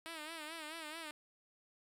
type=tone with vibrato; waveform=5% pulse; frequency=316.5 Hz; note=D#4; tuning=30 cents sharp; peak=-33 dBFS; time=0.06-1.11 s; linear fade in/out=0 ms; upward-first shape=sine; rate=4.6 Hz; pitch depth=94 cents each way; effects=resampled to 32000 Hz + 11-bit